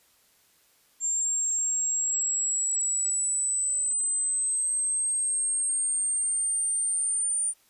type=exponential sweep; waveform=sine; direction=up; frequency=7370 to 9080 Hz; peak=-24 dBFS; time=1-7.54 s; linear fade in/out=50 ms; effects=white hiss -63 dBFS RMS until 7.69 s + resampled to 32000 Hz